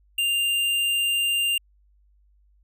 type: tone with hard clipping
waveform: sine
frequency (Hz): 2794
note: F7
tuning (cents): 0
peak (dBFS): -22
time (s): 0.18-1.58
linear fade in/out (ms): 5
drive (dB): 12
effects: added 50 Hz sine -57 dBFS peak until 2.63 s